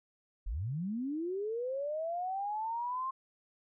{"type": "linear sweep", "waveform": "sine", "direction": "up", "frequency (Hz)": [34.98, 1068], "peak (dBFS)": -33, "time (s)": [0.46, 3.11], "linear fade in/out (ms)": 10, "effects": []}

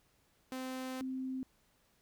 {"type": "tone pair in turn", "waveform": ["sawtooth", "sine"], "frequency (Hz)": [258.8, 260.8], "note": ["C4", "C4"], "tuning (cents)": [-19, -5], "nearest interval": "unison", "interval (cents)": 14, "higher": "second", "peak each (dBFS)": [-35, -36], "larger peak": "first", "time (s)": [[0.52, 1.01], [1.01, 1.43]], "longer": "first", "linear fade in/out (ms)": 0, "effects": ["pink hiss -72 dBFS RMS until 2.01 s"]}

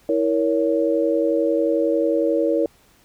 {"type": "tone cluster", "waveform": "sine", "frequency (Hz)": [325.8, 468.9, 560], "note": ["E4", "A#4", "C#5"], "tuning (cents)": [-20, 10, 18], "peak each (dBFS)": -21, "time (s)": [0.09, 2.66], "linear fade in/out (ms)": 2, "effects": ["pink hiss -56 dBFS RMS until 3.04 s"]}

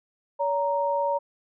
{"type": "tone pair together", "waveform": "sine", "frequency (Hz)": [568.5, 932.3], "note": ["C#5", "A#5"], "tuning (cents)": [44, 0], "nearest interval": "major sixth", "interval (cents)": 856, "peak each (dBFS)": -25, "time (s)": [0.39, 1.19], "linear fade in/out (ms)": 20, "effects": []}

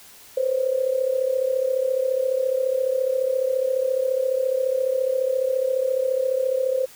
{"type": "tone with amplitude modulation", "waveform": "sine", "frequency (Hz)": 520, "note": "C5", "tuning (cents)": -11, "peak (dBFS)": -16, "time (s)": [0.37, 6.86], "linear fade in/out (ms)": 5, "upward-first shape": "sine", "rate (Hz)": 34.5, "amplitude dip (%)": 75, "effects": ["white hiss -47 dBFS RMS until 6.95 s"]}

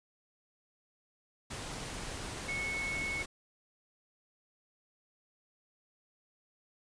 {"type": "tone in noise", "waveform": "sine", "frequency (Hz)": 2203, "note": "C#7", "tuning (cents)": -11, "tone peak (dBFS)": -34, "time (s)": [2.48, 3.23], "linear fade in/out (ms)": 10, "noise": "pink", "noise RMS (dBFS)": -41, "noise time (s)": [1.5, 3.26], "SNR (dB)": 4, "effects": ["resampled to 22050 Hz"]}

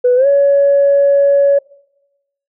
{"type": "tone with pitch glide", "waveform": "sine", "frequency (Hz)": [495, 562.1], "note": ["B4", "C#5"], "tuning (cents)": [4, 24], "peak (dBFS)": -6, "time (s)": [0.04, 1.59], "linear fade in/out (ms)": 10, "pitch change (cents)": 220, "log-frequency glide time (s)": [0.16, 0.27], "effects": ["noise-tail reverb RT60 0.9 s tail -23 dB re dry", "tanh soft clip ceiling -3 dBFS"]}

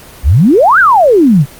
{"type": "exponential two-way sweep", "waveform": "sine", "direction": "up then down", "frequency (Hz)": [54.9, 1647, 125.7], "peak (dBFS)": -3, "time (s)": [0.23, 1.46], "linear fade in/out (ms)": 50, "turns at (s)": 0.79, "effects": ["pink hiss -34 dBFS RMS until 1.59 s", "Opus 24 kbps"]}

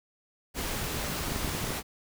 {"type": "noise", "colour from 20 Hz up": "pink", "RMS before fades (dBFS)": -33, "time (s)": [0.54, 1.83], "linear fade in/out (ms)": 50}
{"type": "clicks", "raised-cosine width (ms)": 3, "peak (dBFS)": -21, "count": 8, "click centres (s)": [1.282, 1.32, 1.361, 1.447, 1.477, 1.55, 1.641, 1.706]}
{"effects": []}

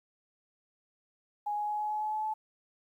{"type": "tone with pitch steps", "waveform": "sine", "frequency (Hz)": [830.6, 835.4, 840.3, 845.1, 850, 854.9, 859.9, 864.9], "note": ["G#5", "G#5", "G#5", "G#5", "G#5", "G#5", "A5", "A5"], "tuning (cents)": [0, 10, 20, 30, 40, 50, -40, -30], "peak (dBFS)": -30, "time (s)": [1.46, 2.34], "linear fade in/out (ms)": 10, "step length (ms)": 110, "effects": ["11-bit"]}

